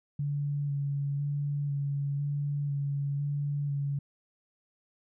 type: tone with vibrato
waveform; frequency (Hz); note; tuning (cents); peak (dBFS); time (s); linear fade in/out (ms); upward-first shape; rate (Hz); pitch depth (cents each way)
sine; 142.6; C#3; +49; -28; 0.19-3.99; 5; square; 1; 16
effects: none